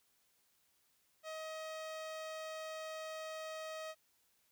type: tone with notch filter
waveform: sawtooth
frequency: 632 Hz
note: D#5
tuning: 27 cents sharp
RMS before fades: -45 dBFS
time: 1.23-3.95 s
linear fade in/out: 50 ms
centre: 12000 Hz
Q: 0.84
effects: white hiss -75 dBFS RMS until 4.51 s